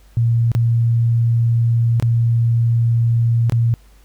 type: tone with dropouts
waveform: sine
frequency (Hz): 116.54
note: A#2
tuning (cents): 0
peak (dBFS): -12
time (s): 0.17-3.74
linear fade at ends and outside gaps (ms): 0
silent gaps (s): 0.517-0.55 / 1.999-2.025 / 3.497-3.522
effects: added 50 Hz sine -45 dBFS peak until 4.04 s + pink hiss -55 dBFS RMS until 4.04 s